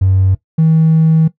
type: tone pair in turn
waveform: triangle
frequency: 95 / 160.09 Hz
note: F#2 / D#3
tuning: +46 / +50 cents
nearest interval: major sixth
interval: 904 cents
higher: second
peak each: -5 / -3 dBFS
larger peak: second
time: 0.01-0.35 / 0.58-1.28 s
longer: second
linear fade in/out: 10 ms
effects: noise-tail reverb RT60 0.1 s tail -18 dB re dry + tanh soft clip ceiling -3 dBFS